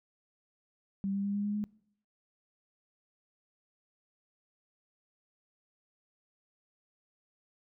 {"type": "tone with pitch steps", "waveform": "sine", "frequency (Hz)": [196, 198.51, 201, 203.6, 206.2, 208.9], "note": ["G3", "G3", "G3", "G#3", "G#3", "G#3"], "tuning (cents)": [0, 22, 44, -34, -12, 10], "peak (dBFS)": -30, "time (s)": [1.04, 1.64], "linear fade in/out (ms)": 0, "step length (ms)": 100, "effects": ["noise-tail reverb RT60 0.7 s tail -23 dB re dry"]}